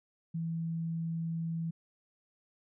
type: tone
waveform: sine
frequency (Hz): 164.81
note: E3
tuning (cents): 0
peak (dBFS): -32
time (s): 0.34-1.71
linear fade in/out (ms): 10
effects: none